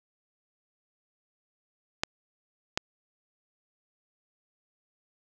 clicks, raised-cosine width 0.2 ms, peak -8 dBFS, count 2, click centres 2.035 / 2.775 s, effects none

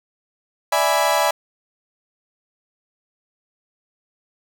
35% pulse chord, E dominant seventh, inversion third, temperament equal, 587.3 / 659.3 / 830.6 / 987.8 Hz, D5 / E5 / G#5 / B5, 0 / 0 / 0 / 0 cents, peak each -20 dBFS, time 0.72-1.31 s, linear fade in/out 5 ms, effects none

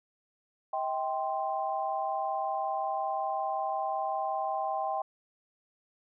sine chord, C minor, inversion first, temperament equal with one note detuned, 638.6 / 784 / 1046.5 Hz, Eb5 / G5 / C6, +45 / 0 / 0 cents, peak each -35 / -31 / -36 dBFS, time 0.73-5.02 s, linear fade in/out 5 ms, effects none

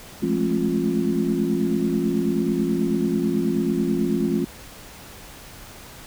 sine tone cluster, 172.6 / 210 / 219.2 / 270.9 / 350.5 Hz, F3 / G#3 / A3 / C#4 / F4, -20 / +19 / -6 / -40 / +6 cents, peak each -27 / -26 / -26 / -25 / -25 dBFS, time 0.22-4.45 s, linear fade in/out 10 ms, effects pink hiss -42 dBFS RMS until 6.06 s

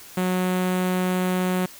sawtooth tone with notch filter, 183.2 Hz, F#3, 17 cents flat, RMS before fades -23 dBFS, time 0.17-1.66 s, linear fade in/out 5 ms, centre 5200 Hz, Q 1.3, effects white hiss -44 dBFS RMS until 1.79 s

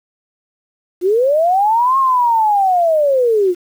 sine linear two-way sweep, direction up then down, 340.9 to 1086 to 340.9 Hz, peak -10 dBFS, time 1.01-3.55 s, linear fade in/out 50 ms, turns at 1.98 s, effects 7-bit

